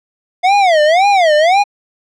square tone with vibrato, 698.5 Hz, F5, in tune, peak -8 dBFS, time 0.43-1.64 s, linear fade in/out 20 ms, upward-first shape sine, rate 1.9 Hz, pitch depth 270 cents each way, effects low-pass 4000 Hz 12 dB/octave

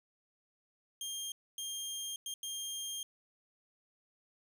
20% pulse tone bursts at uneven times, 3206 Hz, G7, 38 cents sharp, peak -33 dBFS, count 4, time 1.01-1.32 / 1.58-2.16 / 2.26-2.34 / 2.43-3.03 s, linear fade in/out 2 ms, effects none

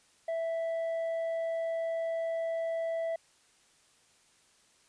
sine tone with tanh clipping, 659.3 Hz, E5, in tune, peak -31 dBFS, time 0.28-3.16 s, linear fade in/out 5 ms, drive 4 dB, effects white hiss -65 dBFS RMS until 4.88 s + resampled to 22050 Hz

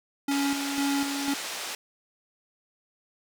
square tone with tremolo, 280 Hz, C#4, 18 cents sharp, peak -25 dBFS, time 0.28-1.34 s, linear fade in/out 5 ms, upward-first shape square, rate 2 Hz, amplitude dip 50%
white band-pass noise, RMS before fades -35 dBFS, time 0.31-1.75 s, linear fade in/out 2 ms, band 370 to 6300 Hz, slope 12 dB/octave
effects none

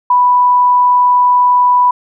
sine tone, 987.8 Hz, B5, in tune, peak -6 dBFS, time 0.1-1.91 s, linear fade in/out 5 ms, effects none

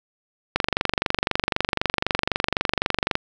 click train, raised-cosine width 0.3 ms, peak -3 dBFS, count 63, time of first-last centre 0.56-3.154 s, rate 23.9 Hz, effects none

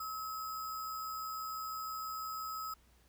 sine tone with sample-and-hold, 1287 Hz, E6, 42 cents flat, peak -38 dBFS, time 0-2.74 s, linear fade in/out 5 ms, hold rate 6300 Hz, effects added 60 Hz sine -66 dBFS peak until 3.08 s + pink hiss -69 dBFS RMS until 3.08 s

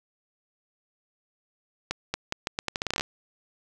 accelerating click train, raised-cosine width 0.2 ms, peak -10 dBFS, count 15, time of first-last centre 1.91-3.009 s, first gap 230 ms, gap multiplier 0.8, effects none

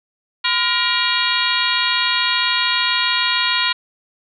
harmonic tone with a mistuned harmonic, 473.2 Hz, A#4, 26 cents sharp, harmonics 2 / 3 / 4 / 5 / 6 / 7 / 8 / 9, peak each -24 / -24 / -24 / -24 / -24 / -24 / -24 / -24 dBFS, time 0.44-3.73 s, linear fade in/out 10 ms, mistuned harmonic 2, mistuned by +120 cents, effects none

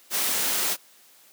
white noise, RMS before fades -25 dBFS, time 0.1-0.77 s, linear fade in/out 50 ms, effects white hiss -55 dBFS RMS until 1.32 s + high-pass 200 Hz 12 dB/octave

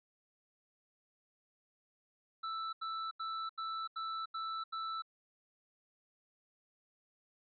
square tone bursts, 1321 Hz, E6, 3 cents sharp, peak -38 dBFS, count 7, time 2.43-5.022 s, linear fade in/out 10 ms, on 300 ms, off 82 ms, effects resampled to 11025 Hz

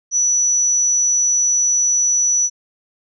sine tone, 5920 Hz, F#8, in tune, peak -13 dBFS, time 0.11-2.5 s, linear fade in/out 50 ms, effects none

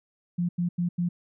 sine tone bursts, 174.6 Hz, F3, in tune, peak -23 dBFS, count 4, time 0.38-1.09 s, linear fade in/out 10 ms, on 110 ms, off 90 ms, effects none

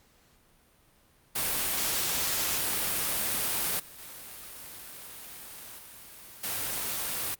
white noise with level steps, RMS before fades -29 / -48 / -44 / -48 / -32 dBFS, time 1.35-7.35 s, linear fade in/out 10 ms, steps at 3.79 / 3.98 / 5.78 / 6.43 s, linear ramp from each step 10 ms, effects pink hiss -63 dBFS RMS until 7.39 s + Opus 48 kbps

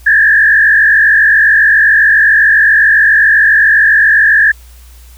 sine tone with frequency modulation, 1710 Hz, A6, 50 cents flat, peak -4 dBFS, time 0.06-4.52 s, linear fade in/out 10 ms, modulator 47.4 Hz, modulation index 1.7, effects added 60 Hz sine -34 dBFS peak until 5.17 s + white hiss -44 dBFS RMS until 5.17 s

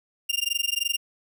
sawtooth tone with amplitude modulation, 2800 Hz, F7, 4 cents sharp, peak -17 dBFS, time 0.29-0.97 s, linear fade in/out 10 ms, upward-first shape sine, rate 23.1 Hz, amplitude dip 100%, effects none

